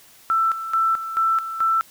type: tone with tremolo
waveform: sine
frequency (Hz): 1331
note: E6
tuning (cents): +16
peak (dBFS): -16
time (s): 0.3-1.81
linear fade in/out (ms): 0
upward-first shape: square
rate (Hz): 2.3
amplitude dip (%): 70
effects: white hiss -50 dBFS RMS until 1.9 s